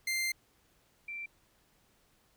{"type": "tone pair in turn", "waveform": ["sawtooth", "sine"], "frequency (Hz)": [2093, 2349], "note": ["C7", "D7"], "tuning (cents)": [0, 0], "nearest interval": "major second", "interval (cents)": 200, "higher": "second", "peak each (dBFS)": [-27, -38], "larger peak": "first", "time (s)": [[0.07, 0.32], [1.08, 1.26]], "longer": "first", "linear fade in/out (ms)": 5, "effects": ["pink hiss -69 dBFS RMS until 2.36 s"]}